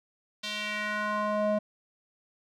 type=tone with band-pass filter sweep; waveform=square; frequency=210.4 Hz; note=G#3; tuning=23 cents sharp; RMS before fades=-30 dBFS; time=0.43-1.59 s; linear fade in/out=10 ms; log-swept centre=3800 to 530 Hz; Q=2.1; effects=none